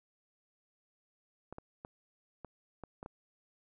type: clicks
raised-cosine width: 1 ms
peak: -30 dBFS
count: 7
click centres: 1.526 / 1.584 / 1.849 / 2.447 / 2.837 / 3.029 / 3.061 s
effects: none